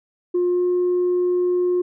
sine tone with pitch glide, 355.4 to 358.1 Hz, F4 to F4, +30 to +43 cents, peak -15 dBFS, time 0.34-1.82 s, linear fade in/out 10 ms, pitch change +13 cents, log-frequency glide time 0.49-0.63 s, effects tanh soft clip ceiling -14 dBFS

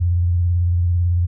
sine tone with vibrato, 87.31 Hz, F2, in tune, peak -14 dBFS, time 0-1.27 s, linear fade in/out 20 ms, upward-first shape sine, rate 18 Hz, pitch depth 51 cents each way, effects none

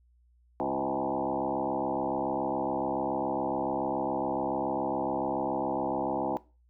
sine tone with frequency modulation, 571 Hz, D5, 49 cents flat, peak -27 dBFS, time 0.6-6.37 s, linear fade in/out 0 ms, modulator 67.1 Hz, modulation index 5.1, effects noise-tail reverb RT60 0.3 s tail -19 dB re dry + added 60 Hz sine -61 dBFS peak until 6.69 s

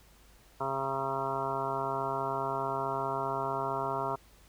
harmonic tone with a mistuned harmonic, 135.3 Hz, C#3, 42 cents flat, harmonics 1 / 2 / 3 / 4 / 5 / 6 / 7 / 8 / 9 / 10, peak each -42 / -45 / -38 / -45 / -36 / -44 / -35 / -39 / -41 / -41 dBFS, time 0.6-4.16 s, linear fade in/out 10 ms, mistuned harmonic 9, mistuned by +15 cents, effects added 50 Hz sine -60 dBFS peak until 4.48 s + pink hiss -61 dBFS RMS until 4.48 s

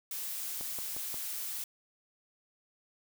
blue noise, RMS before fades -38 dBFS, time 0.11-1.64 s, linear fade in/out 2 ms
click train, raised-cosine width 1 ms, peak -31 dBFS, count 4, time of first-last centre 0.61-1.143 s, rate 5.63 Hz
effects none

